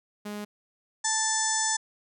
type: tone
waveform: sawtooth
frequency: 207.7 Hz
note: G#3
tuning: in tune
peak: -30 dBFS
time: 0.25-0.45 s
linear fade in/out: 10 ms
type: harmonic tone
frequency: 880 Hz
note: A5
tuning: in tune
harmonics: 1 / 2 / 4 / 5 / 6 / 7 / 8 / 9 / 10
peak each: -31 / -32 / -39 / -42 / -34 / -31 / -32 / -31 / -38 dBFS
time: 1.04-1.77 s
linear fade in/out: 10 ms
effects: none